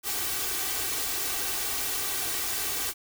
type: noise with comb filter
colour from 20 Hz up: white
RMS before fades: -30 dBFS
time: 0.03-2.94 s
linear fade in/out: 50 ms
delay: 2.6 ms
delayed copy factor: +0.7
effects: none